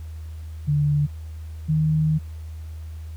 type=tone pair in turn; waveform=sine; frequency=146.83 / 155.56 Hz; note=D3 / D#3; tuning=0 / 0 cents; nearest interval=minor second; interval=100 cents; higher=second; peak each=-17 dBFS; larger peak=neither; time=0.67-1.07 / 1.68-2.19 s; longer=second; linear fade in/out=20 ms; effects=added 79 Hz sine -32 dBFS peak until 3.16 s + pink hiss -55 dBFS RMS until 3.16 s